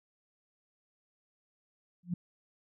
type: tone with exponential growth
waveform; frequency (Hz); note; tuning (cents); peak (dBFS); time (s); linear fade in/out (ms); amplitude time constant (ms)
sine; 176.1; F3; +15; -26; 2.03-2.14; 5; 23
effects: none